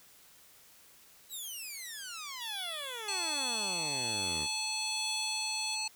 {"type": "exponential sweep", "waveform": "10% pulse", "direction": "down", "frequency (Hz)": [4028, 69.3], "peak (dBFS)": -32, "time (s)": [1.29, 4.48], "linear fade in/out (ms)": 50}
{"type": "tone with tremolo", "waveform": "square", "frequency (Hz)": 3408, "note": "G#7", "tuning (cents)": 44, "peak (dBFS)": -38, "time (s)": [2.4, 5.76], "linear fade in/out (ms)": 20, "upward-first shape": "triangle", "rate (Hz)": 1.2, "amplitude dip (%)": 60}
{"type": "harmonic tone", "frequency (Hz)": 866, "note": "A5", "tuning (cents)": -28, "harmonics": [1, 3, 5, 7, 9, 10], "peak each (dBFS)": [-42, -39, -36, -44, -41, -44], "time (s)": [3.08, 5.88], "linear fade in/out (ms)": 5}
{"effects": ["white hiss -59 dBFS RMS until 5.95 s"]}